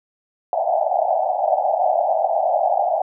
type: band-pass noise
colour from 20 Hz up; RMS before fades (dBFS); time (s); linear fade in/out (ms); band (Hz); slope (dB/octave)
white; -19; 0.53-3.02; 2; 600 to 810; 96
effects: none